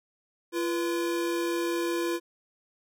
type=tone pair together; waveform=square; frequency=342.2 / 488.1 Hz; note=F4 / B4; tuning=-35 / -20 cents; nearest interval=tritone; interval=615 cents; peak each=-28 / -35 dBFS; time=0.52-2.2 s; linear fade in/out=50 ms; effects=none